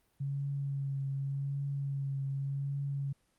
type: tone with vibrato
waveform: sine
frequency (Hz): 138.59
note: C#3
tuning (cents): 0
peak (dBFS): -32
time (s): 0.2-3.13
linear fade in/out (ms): 10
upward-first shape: triangle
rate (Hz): 0.86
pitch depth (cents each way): 25
effects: pink hiss -73 dBFS RMS until 3.38 s + Opus 32 kbps

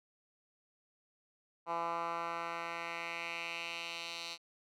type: tone with band-pass filter sweep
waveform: 10% pulse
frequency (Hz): 168.6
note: E3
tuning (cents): +39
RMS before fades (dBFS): -40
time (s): 1.66-4.38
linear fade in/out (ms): 50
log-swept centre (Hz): 1000 to 4000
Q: 2.3
effects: none

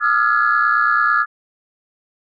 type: tone cluster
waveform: sine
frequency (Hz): 1221 / 1339 / 1408 / 1686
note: D#6 / E6 / F6 / G#6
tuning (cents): -33 / +27 / +14 / +26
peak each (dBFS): -18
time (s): 0-1.26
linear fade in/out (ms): 50
effects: tanh soft clip ceiling -4 dBFS

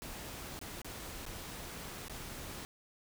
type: noise with dropouts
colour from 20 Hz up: pink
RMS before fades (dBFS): -45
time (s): 0.02-2.65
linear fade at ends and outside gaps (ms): 0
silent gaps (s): 0.591-0.614 / 0.817-0.846 / 1.254-1.264 / 2.082-2.097
effects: none

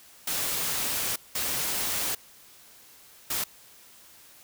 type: noise bursts at uneven times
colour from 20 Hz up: white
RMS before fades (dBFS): -29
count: 3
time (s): 0.27-1.16 / 1.35-2.15 / 3.3-3.44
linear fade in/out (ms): 5
effects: white hiss -53 dBFS RMS until 4.43 s

